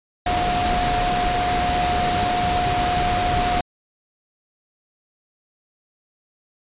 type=tone in noise; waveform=sine; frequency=717 Hz; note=F5; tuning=45 cents sharp; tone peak=-20 dBFS; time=0.26-3.61 s; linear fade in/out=5 ms; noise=pink; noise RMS=-23 dBFS; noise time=0.26-3.61 s; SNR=0 dB; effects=resampled to 8000 Hz